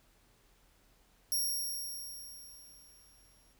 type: tone with exponential decay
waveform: 10% pulse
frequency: 5588 Hz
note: F8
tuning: in tune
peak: -23 dBFS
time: 1.32-3.53 s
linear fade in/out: 1 ms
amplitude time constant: 480 ms
effects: added 42 Hz sine -68 dBFS peak until 3.59 s + pink hiss -68 dBFS RMS until 3.59 s